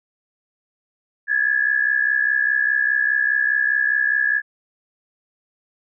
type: tone pair together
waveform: sine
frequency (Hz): 1661.2 / 1726.1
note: G#6 / A6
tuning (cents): 0 / -34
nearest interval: minor second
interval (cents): 66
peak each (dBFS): -19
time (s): 1.27-4.42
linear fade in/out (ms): 50
effects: none